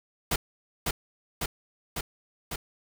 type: noise with echo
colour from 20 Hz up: pink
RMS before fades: -26 dBFS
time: 0.31-0.36 s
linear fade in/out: 5 ms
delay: 550 ms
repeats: 4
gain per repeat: -2 dB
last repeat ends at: 2.56 s
effects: none